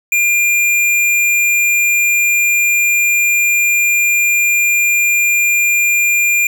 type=tone; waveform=square; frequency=2400 Hz; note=D7; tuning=37 cents sharp; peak=-11 dBFS; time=0.12-6.47 s; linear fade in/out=2 ms; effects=none